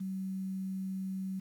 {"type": "tone with quantisation", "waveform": "sine", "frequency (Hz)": 190.2, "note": "F#3", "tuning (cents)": 48, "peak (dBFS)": -34, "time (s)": [0, 1.4], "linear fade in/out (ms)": 10, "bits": 10, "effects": []}